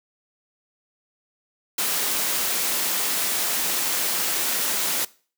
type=noise; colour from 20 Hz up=white; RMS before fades=-24 dBFS; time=1.78-5.05 s; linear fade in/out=5 ms; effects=noise-tail reverb RT60 0.4 s tail -21 dB re dry + high-pass 200 Hz 12 dB/octave